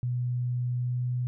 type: tone with pitch glide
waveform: sine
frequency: 123.3 to 124.09 Hz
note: B2 to B2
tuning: -2 to +9 cents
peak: -26 dBFS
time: 0.03-1.27 s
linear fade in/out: 0 ms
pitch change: +11 cents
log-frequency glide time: 0.78-1.02 s
effects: none